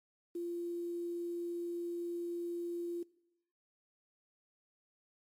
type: tone with quantisation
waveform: sine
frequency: 345 Hz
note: F4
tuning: 21 cents flat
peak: -36 dBFS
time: 0.35-3.03 s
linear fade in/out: 5 ms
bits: 10
effects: noise-tail reverb RT60 0.9 s tail -22 dB re dry + MP3 64 kbps